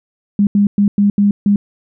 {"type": "tone bursts at uneven times", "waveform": "sine", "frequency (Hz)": 203, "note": "G#3", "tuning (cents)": -39, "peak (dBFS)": -8, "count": 6, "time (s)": [[0.39, 0.47], [0.55, 0.67], [0.78, 0.88], [0.98, 1.1], [1.18, 1.31], [1.46, 1.56]], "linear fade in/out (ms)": 2, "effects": []}